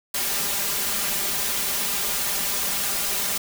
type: noise with comb filter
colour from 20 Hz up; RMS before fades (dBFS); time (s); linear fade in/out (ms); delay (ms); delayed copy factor
white; -25; 0.14-3.38; 5; 5; +0.85
effects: none